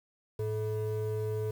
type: ring-modulated tone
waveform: triangle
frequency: 270.2 Hz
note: C#4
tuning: 44 cents flat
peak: -25 dBFS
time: 0.39-1.51 s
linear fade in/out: 5 ms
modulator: 162 Hz
effects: 9-bit